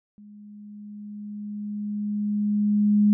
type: tone with level ramp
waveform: sine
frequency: 207.7 Hz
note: G#3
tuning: in tune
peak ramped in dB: -44 to -14 dBFS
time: 0.18-3.13 s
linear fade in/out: 0 ms
effects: none